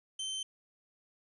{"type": "tone", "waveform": "sawtooth", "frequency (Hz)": 3099, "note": "G7", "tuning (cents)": -21, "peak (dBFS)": -32, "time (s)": [0.19, 0.43], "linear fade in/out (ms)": 5, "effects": ["resampled to 24000 Hz", "12-bit"]}